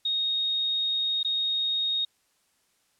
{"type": "tone with dropouts", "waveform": "sine", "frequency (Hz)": 3729, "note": "A#7", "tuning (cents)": 0, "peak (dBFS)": -24, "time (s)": [0.05, 2.05], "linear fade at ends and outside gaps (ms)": 5, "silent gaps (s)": [1.231, 1.247], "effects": ["white hiss -69 dBFS RMS until 2.99 s", "low-pass 11000 Hz 12 dB/octave"]}